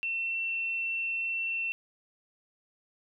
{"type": "tone with frequency modulation", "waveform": "sine", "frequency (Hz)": 2699, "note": "E7", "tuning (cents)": 40, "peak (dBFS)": -29, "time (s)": [0.03, 1.72], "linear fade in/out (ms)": 0, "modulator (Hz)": 23.4, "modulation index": 0.41, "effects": []}